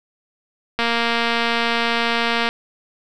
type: click train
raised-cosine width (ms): 0.3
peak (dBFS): -4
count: 397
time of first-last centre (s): 0.79-2.49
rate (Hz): 233
effects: none